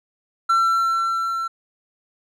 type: tone with level ramp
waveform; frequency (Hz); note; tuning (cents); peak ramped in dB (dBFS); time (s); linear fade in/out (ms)
triangle; 1349; E6; +40; -12 to -21; 0.49-1.48; 10
effects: none